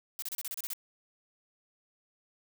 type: noise bursts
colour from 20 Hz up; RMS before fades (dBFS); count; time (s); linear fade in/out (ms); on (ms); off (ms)
blue; -37; 9; 0.19-0.734; 0; 32; 32
effects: none